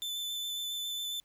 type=tone with vibrato; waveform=40% pulse; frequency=3520 Hz; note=A7; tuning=in tune; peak=-33 dBFS; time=0.02-1.2 s; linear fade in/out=0 ms; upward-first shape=square; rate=7.3 Hz; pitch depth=10 cents each way; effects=pink hiss -72 dBFS RMS until 1.24 s